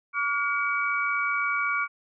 sine tone cluster, 1147 / 1422 / 2274 Hz, D6 / F6 / C#7, -41 / +31 / +44 cents, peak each -28 dBFS, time 0.13-1.88 s, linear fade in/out 50 ms, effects none

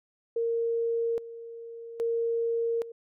sine tone with tremolo, 462.5 Hz, A#4, 14 cents flat, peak -25 dBFS, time 0.36-2.92 s, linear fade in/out 5 ms, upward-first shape square, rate 0.61 Hz, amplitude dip 80%, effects none

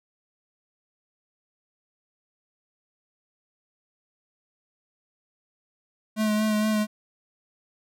square tone with vibrato, 214.3 Hz, A3, 45 cents flat, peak -22 dBFS, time 6.16-6.87 s, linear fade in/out 50 ms, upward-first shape sine, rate 4.3 Hz, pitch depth 22 cents each way, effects none

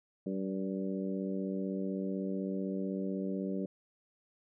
harmonic tone with a mistuned harmonic, 95.9 Hz, G2, 37 cents flat, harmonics 2 / 3 / 4 / 5 / 6, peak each -35 / -39 / -41 / -43 / -45 dBFS, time 0.26-3.66 s, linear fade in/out 5 ms, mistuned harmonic 6, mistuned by +19 cents, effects none

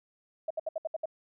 sine tone bursts, 638 Hz, D#5, 43 cents sharp, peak -29 dBFS, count 7, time 0.48-1.057 s, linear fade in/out 5 ms, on 25 ms, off 67 ms, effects none

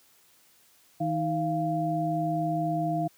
sine tone cluster, 159.4 / 315.3 / 691 Hz, D#3 / D#4 / F5, +42 / +23 / -19 cents, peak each -30 / -31 / -28 dBFS, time 1-3.08 s, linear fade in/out 10 ms, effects white hiss -61 dBFS RMS until 3.17 s + high-pass 60 Hz 12 dB/octave

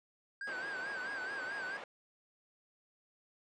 triangle tone with vibrato, 1568 Hz, G6, in tune, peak -37 dBFS, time 0.41-1.77 s, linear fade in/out 2 ms, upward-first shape sine, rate 4.6 Hz, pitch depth 88 cents each way
pink band-pass noise, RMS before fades -47 dBFS, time 0.47-1.84 s, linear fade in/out 2 ms, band 460 to 2100 Hz, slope 12 dB/octave
effects resampled to 22050 Hz

